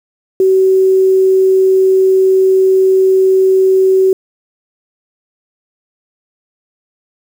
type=tone with quantisation; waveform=sine; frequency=379.5 Hz; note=F#4; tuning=44 cents sharp; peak=-6 dBFS; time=0.4-4.13 s; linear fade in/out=2 ms; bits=6; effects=none